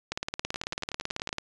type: two click trains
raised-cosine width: 0.2 ms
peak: -13 / -19 dBFS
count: 24 / 10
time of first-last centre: 0.12-1.384 / 0.45-1.291 s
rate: 18.2 / 10.7 Hz
effects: resampled to 22050 Hz